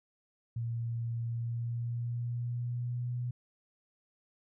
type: tone with pitch glide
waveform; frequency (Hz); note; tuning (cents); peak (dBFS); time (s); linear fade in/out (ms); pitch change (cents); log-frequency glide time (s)
sine; 116.54 to 122.55; A#2 to B2; 0 to -13; -32; 0.56-3.31; 5; +87; 1.26-3.15
effects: none